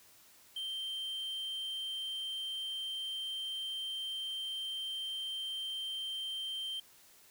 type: tone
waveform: triangle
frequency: 3136 Hz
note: G7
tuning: in tune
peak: -35 dBFS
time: 0.56-6.8 s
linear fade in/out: 5 ms
effects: white hiss -61 dBFS RMS until 7.3 s